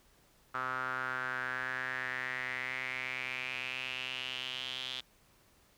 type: tone with band-pass filter sweep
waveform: sawtooth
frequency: 128.7 Hz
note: C3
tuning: 28 cents flat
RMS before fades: -38 dBFS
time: 0.54-5.01 s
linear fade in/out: 10 ms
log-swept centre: 1300 to 3400 Hz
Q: 5.7
effects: pink hiss -66 dBFS RMS until 5.77 s